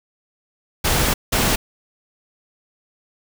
pink noise bursts at uneven times, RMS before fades -18 dBFS, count 2, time 0.84-1.14 / 1.32-1.56 s, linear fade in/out 10 ms, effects none

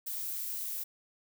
violet noise, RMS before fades -37 dBFS, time 0.06-0.84 s, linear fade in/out 10 ms, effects none

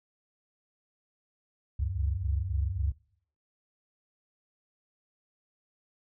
sine tone cluster, 67.5 / 71.2 / 94.9 Hz, C#2 / C#2 / F#2, -45 / +47 / +44 cents, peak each -33 / -31 / -32 dBFS, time 1.79-2.92 s, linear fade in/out 10 ms, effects noise-tail reverb RT60 0.6 s tail -22 dB re dry

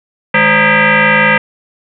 sine tone with frequency modulation, 207.7 Hz, G#3, in tune, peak -6 dBFS, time 0.34-1.38 s, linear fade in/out 5 ms, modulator 361 Hz, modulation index 6.5, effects none

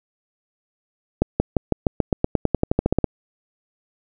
accelerating click train, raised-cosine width 2 ms, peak -3 dBFS, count 18, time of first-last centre 1.22-3.043 s, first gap 180 ms, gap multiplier 0.93, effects none

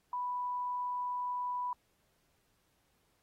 sine tone, 987.8 Hz, B5, in tune, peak -33 dBFS, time 0.13-1.73 s, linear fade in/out 2 ms, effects pink hiss -75 dBFS RMS until 3.22 s + AAC 48 kbps

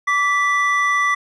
triangle tone pair together, 1158.7 / 1975.5 Hz, D6 / B6, -24 / 0 cents, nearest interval major sixth, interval 924 cents, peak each -16 dBFS, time 0.07-1.15 s, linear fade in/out 10 ms, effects resampled to 22050 Hz

